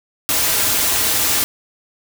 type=noise with comb filter; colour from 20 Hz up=white; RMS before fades=-17 dBFS; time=0.29-1.44 s; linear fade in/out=0 ms; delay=5.4 ms; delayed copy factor=-0.6; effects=none